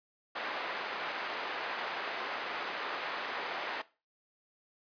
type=band-pass noise; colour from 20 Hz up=white; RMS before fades=-38 dBFS; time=0.35-3.82 s; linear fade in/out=10 ms; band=450 to 1900 Hz; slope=12 dB/octave; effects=noise-tail reverb RT60 0.3 s tail -18 dB re dry + resampled to 11025 Hz